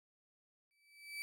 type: tone with exponential growth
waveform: 35% pulse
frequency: 2308 Hz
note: D7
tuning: 31 cents flat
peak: -37 dBFS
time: 0.71-1.22 s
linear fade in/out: 0 ms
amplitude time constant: 110 ms
effects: none